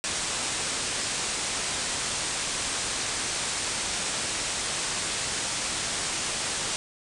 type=low-pass noise; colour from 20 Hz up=white; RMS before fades=-30 dBFS; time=0.04-6.76 s; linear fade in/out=0 ms; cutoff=9400 Hz; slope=96 dB/octave; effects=none